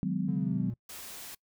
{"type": "chord", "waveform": "sine", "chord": "G# minor seventh", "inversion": "second", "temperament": "equal with one note detuned", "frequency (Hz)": [155.56, 185, 207.7, 253.2], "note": ["D#3", "F#3", "G#3", "B3"], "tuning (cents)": [0, 0, 0, 43], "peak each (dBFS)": [-36, -30, -36, -35], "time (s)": [0.03, 0.7], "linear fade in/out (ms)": 0}
{"type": "linear sweep", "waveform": "triangle", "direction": "down", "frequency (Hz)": [146.83, 117.1], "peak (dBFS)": -33, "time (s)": [0.28, 0.74], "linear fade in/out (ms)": 5}
{"type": "noise", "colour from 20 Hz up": "white", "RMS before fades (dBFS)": -44, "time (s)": [0.89, 1.35], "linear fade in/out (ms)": 5}
{"effects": ["noise-tail reverb RT60 0.1 s tail -24 dB re dry"]}